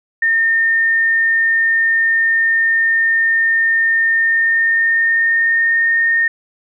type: tone with pitch glide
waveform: sine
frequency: 1820 to 1834.8 Hz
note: A#6 to A#6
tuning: -42 to -28 cents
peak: -11 dBFS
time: 0.22-6.28 s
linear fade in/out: 5 ms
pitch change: +14 cents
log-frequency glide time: 4.15-5.89 s
effects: none